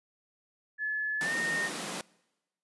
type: tone with pitch glide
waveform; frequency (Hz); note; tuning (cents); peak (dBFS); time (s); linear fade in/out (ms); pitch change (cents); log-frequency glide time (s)
sine; 1718 to 1841.3; A6 to A#6; -42 to -22; -29; 0.78-1.7; 50; +120; 1.19-1.33
type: high-pass noise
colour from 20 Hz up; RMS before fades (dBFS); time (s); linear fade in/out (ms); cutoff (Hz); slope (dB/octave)
pink; -37; 1.21-2.01; 0; 150; 96
effects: noise-tail reverb RT60 1.0 s tail -24 dB re dry + resampled to 24000 Hz